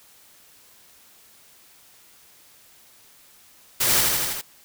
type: noise with echo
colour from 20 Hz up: white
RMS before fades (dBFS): -21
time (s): 3.8-4.01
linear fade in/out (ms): 10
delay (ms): 81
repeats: 5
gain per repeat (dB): -2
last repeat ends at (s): 4.415
effects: white hiss -53 dBFS RMS until 4.64 s